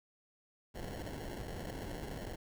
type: noise with sample-and-hold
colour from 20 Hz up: pink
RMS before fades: -43 dBFS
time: 0.74-2.36 s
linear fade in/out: 20 ms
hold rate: 1225 Hz
effects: none